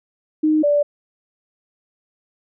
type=tone pair in turn; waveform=sine; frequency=308.9 / 583.1 Hz; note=D#4 / D5; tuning=-12 / -13 cents; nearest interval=major seventh; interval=1099 cents; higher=second; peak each=-13 dBFS; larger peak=neither; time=0.43-0.63 / 0.63-0.83 s; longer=neither; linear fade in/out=10 ms; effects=none